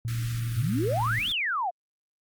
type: tone with pitch glide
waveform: sine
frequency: 116.7 to 114.56 Hz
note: A#2 to A#2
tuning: +2 to -30 cents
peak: -27 dBFS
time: 0.05-1.19 s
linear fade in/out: 0 ms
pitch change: -32 cents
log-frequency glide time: 0.42-1.01 s
type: band-stop noise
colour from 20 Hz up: pink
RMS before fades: -40 dBFS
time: 0.08-1.32 s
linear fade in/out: 0 ms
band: 320 to 1200 Hz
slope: 96 dB/octave
type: exponential two-way sweep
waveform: sine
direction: up then down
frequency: 93 to 3657 to 661 Hz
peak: -25 dBFS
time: 0.55-1.71 s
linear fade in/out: 20 ms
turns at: 1.3 s
effects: Opus 48 kbps